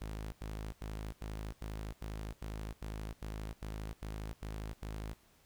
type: tone bursts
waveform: sawtooth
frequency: 53 Hz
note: G#1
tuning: 36 cents sharp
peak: -36 dBFS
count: 13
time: 0.01-5.132 s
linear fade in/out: 0 ms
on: 310 ms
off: 91 ms
effects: pink hiss -67 dBFS RMS until 5.45 s